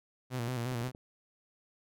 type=tone with vibrato; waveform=sawtooth; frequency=122.5 Hz; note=B2; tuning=14 cents flat; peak=-29 dBFS; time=0.3-0.92 s; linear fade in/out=50 ms; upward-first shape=square; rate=5.6 Hz; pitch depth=67 cents each way
type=clicks; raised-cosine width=2 ms; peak=-33 dBFS; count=5; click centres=0.48 / 0.72 / 0.813 / 0.882 / 0.949 s
effects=none